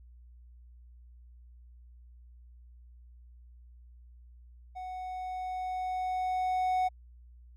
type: tone with level ramp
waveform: triangle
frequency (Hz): 740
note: F#5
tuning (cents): 0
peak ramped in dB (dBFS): -36 to -23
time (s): 4.75-6.89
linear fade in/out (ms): 20
effects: added 60 Hz sine -51 dBFS peak until 7.56 s